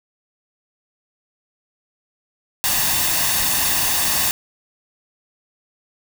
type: noise with comb filter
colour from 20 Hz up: white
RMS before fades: -19 dBFS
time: 2.64-4.31 s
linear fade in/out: 0 ms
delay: 1.1 ms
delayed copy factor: +0.55
effects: none